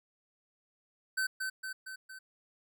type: tone with echo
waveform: square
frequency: 1533 Hz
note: G6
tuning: 39 cents flat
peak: -30 dBFS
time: 1.17-1.27 s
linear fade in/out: 10 ms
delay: 230 ms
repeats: 4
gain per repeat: -4 dB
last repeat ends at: 2.19 s
effects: none